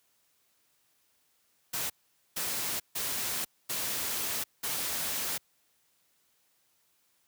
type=noise bursts at uneven times; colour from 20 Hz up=white; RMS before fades=-33 dBFS; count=5; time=1.73-1.9 / 2.36-2.8 / 2.95-3.45 / 3.69-4.44 / 4.63-5.38 s; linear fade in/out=10 ms; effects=white hiss -71 dBFS RMS until 7.27 s + high-pass 60 Hz 12 dB/octave